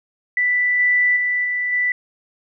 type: tone with level steps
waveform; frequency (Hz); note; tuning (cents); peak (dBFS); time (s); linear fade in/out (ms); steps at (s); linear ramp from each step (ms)
sine; 1978; B6; +2; -15 / -13 / -17 / -19 / -16; 0.37-1.92; 2; 0.79 / 1.16 / 1.44 / 1.72; 10
effects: none